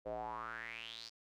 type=tone with band-pass filter sweep; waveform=square; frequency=57 Hz; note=A#1; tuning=38 cents flat; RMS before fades=-45 dBFS; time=0.05-1.1 s; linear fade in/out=20 ms; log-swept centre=540 to 5000 Hz; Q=6.6; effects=none